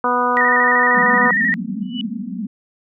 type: harmonic tone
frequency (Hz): 246.3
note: B3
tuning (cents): -5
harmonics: 1 / 2 / 3 / 4 / 5 / 6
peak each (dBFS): -25 / -22 / -24 / -19 / -19 / -26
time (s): 0.04-1.31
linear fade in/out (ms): 2
type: tone with vibrato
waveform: sine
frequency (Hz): 1861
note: A#6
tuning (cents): -3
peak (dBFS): -14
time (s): 0.37-1.54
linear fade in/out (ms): 0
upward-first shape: square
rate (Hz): 13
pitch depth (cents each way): 47
type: band-pass noise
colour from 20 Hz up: white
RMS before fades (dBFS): -25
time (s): 0.94-2.47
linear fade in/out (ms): 5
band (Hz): 180 to 250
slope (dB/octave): 96
type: tone with exponential growth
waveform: sine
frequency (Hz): 2960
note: F#7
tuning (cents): 0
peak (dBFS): -21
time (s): 1.82-2.01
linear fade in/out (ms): 1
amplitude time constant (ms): 41
effects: none